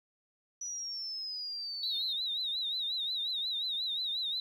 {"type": "exponential sweep", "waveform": "sine", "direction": "down", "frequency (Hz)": [5920, 4148], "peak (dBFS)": -36, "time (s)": [0.61, 2.13], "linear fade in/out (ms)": 5}
{"type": "tone with vibrato", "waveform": "sine", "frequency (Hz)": 3824, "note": "A#7", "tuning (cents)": 43, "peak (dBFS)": -31, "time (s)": [1.83, 4.4], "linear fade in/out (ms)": 2, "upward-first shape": "triangle", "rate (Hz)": 5.6, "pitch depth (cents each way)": 120}
{"effects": ["tanh soft clip ceiling -25 dBFS", "11-bit"]}